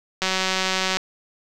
click train, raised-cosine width 0.2 ms, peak -5 dBFS, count 142, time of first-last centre 0.22-0.97 s, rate 188 Hz, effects none

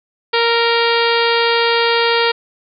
harmonic tone with a mistuned harmonic, 466.2 Hz, A#4, in tune, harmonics 1 / 2 / 3 / 4 / 5 / 6 / 7 / 8 / 9 / 10, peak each -16 / -19 / -21 / -22 / -23 / -24 / -24 / -25 / -26 / -26 dBFS, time 0.33-2.32 s, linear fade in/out 10 ms, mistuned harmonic 3, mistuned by -16 cents, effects none

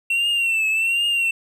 triangle tone with vibrato, 2710 Hz, E7, 47 cents sharp, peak -16 dBFS, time 0.1-1.31 s, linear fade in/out 5 ms, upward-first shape triangle, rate 1.3 Hz, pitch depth 85 cents each way, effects none

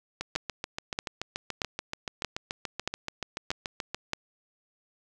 two click trains, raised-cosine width 0.2 ms, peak -11 / -15 dBFS, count 7 / 27, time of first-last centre 0.36-4.134 / 0.21-3.946 s, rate 1.59 / 6.96 Hz, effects none

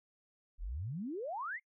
sine exponential sweep, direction up, 35.38 to 2217 Hz, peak -37 dBFS, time 0.58-1.6 s, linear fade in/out 50 ms, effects noise-tail reverb RT60 0.1 s tail -24 dB re dry

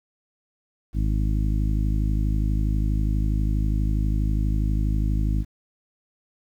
harmonic tone, 52.3 Hz, G#1, 13 cents sharp, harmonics 1 / 2 / 3 / 4 / 5 / 6, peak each -21 / -27 / -31 / -33 / -35 / -37 dBFS, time 0.93-5.45 s, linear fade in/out 50 ms, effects 9-bit

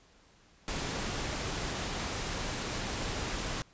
pink noise, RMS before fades -35 dBFS, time 0.68-3.62 s, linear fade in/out 0 ms, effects pink hiss -62 dBFS RMS until 3.73 s + resampled to 16000 Hz

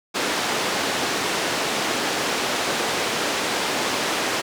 pink band-pass noise, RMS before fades -24 dBFS, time 0.14-4.42 s, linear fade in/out 20 ms, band 310 to 6500 Hz, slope 12 dB/octave, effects none

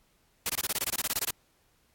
white noise bursts, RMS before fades -29 dBFS, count 15, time 0.46-1.307 s, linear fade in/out 2 ms, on 35 ms, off 23 ms, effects pink hiss -68 dBFS RMS until 1.94 s + AAC 64 kbps

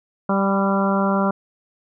harmonic tone with a mistuned harmonic, 196 Hz, G3, in tune, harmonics 1 / 2 / 3 / 4 / 5 / 6 / 7, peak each -19 / -27 / -24 / -28 / -26 / -28 / -27 dBFS, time 0.29-1.31 s, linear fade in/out 5 ms, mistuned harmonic 5, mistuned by +17 cents, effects none

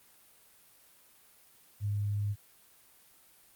sine tone, 102.6 Hz, G#2, 21 cents flat, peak -29 dBFS, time 1.8-2.36 s, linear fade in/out 50 ms, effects white hiss -61 dBFS RMS until 3.55 s + Opus 32 kbps

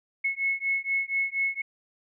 sine beating tone pair, 2187 / 2191.2 Hz, C#7 / C#7, -24 / -21 cents, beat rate 4.2 Hz, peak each -28 dBFS, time 0.24-1.62 s, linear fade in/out 10 ms, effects none

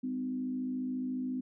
sine tone with frequency modulation, 255.3 Hz, C4, 42 cents flat, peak -32 dBFS, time 0.03-1.41 s, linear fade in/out 10 ms, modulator 54.3 Hz, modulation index 0.52, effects none

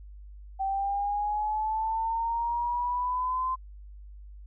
sine linear sweep, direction up, 771 to 1038 Hz, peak -26 dBFS, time 0.59-3.56 s, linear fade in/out 20 ms, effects added 50 Hz sine -43 dBFS peak until 4.46 s

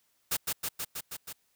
white noise with echo, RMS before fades -29 dBFS, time 0.31-0.37 s, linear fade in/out 10 ms, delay 160 ms, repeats 6, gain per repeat -2 dB, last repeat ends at 1.33 s, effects white hiss -72 dBFS RMS until 1.55 s

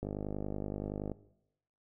click train, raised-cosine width 2 ms, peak -24 dBFS, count 56, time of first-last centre 0.03-1.117 s, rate 50.6 Hz, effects noise-tail reverb RT60 0.8 s tail -18 dB re dry

